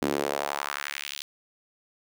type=tone with high-pass filter sweep; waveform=sawtooth; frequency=71.3 Hz; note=C#2; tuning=49 cents sharp; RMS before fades=-31 dBFS; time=0.02-1.22 s; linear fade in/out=0 ms; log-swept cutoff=270 to 3700 Hz; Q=1.8; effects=none